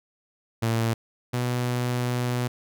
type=tone pair in turn; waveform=sawtooth; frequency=114.4 / 123.14 Hz; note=A#2 / B2; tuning=-32 / -5 cents; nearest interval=minor second; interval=127 cents; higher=second; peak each=-18 / -20 dBFS; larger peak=first; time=0.62-0.94 / 1.33-2.48 s; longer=second; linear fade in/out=10 ms; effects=none